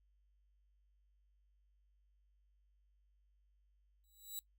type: tone with exponential growth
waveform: 5% pulse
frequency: 3912 Hz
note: B7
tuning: 17 cents flat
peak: -32 dBFS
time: 4.04-4.39 s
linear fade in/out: 0 ms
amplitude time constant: 75 ms
effects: noise-tail reverb RT60 0.1 s tail -20 dB re dry + added 50 Hz sine -70 dBFS peak until 4.58 s